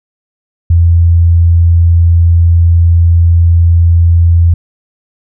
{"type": "tone", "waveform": "sine", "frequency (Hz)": 84.7, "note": "E2", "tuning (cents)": 48, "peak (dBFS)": -3, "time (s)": [0.7, 4.54], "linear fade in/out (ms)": 5, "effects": []}